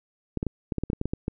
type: clicks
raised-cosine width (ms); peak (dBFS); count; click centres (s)
3; -14; 12; 0.373 / 0.429 / 0.467 / 0.722 / 0.783 / 0.836 / 0.901 / 0.932 / 1.014 / 1.056 / 1.135 / 1.281
effects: none